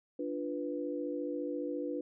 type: chord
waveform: sine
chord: B diminished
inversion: first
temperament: equal with one note detuned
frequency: 293.7 / 348.2 / 493.9 Hz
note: D4 / F4 / B4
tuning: 0 / -5 / 0 cents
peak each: -37 / -40 / -38 dBFS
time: 0.19-2.01 s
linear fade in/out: 5 ms
effects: none